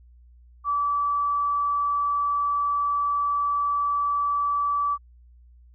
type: tone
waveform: sine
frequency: 1154 Hz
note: D6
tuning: 31 cents flat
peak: -21 dBFS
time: 0.64-4.98 s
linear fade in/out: 50 ms
effects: added 60 Hz sine -49 dBFS peak until 5.74 s